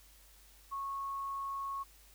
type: tone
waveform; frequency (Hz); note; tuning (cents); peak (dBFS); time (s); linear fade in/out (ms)
sine; 1100; C#6; -14; -36; 0.71-1.84; 20
effects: added 50 Hz sine -61 dBFS peak until 2.14 s + white hiss -62 dBFS RMS until 2.14 s